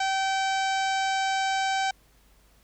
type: harmonic tone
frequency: 772 Hz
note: G5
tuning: 27 cents flat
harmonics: 1 / 2 / 3 / 4 / 5 / 6 / 7 / 8 / 9 / 10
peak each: -25 / -31 / -35 / -37 / -39 / -41 / -42 / -43 / -44 / -45 dBFS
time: 0-1.91 s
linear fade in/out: 5 ms
effects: added 50 Hz sine -60 dBFS peak until 2.63 s + pink hiss -62 dBFS RMS until 2.63 s